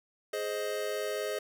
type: chord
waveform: square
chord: Ab major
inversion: none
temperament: equal with one note detuned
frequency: 418.7 / 523.3 / 622.3 Hz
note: Ab4 / C5 / Eb5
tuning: +14 / 0 / 0 cents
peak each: -36 / -38 / -37 dBFS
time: 0.33-1.39 s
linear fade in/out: 5 ms
effects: none